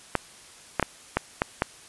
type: clicks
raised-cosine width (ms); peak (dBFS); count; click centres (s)
0.5; -6; 6; 0.153 / 0.797 / 0.827 / 1.17 / 1.419 / 1.621
effects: white hiss -49 dBFS RMS until 1.88 s + resampled to 24000 Hz